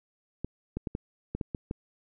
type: clicks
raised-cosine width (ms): 3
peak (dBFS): -19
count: 8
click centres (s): 0.446 / 0.77 / 0.872 / 0.951 / 1.35 / 1.412 / 1.548 / 1.711
effects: none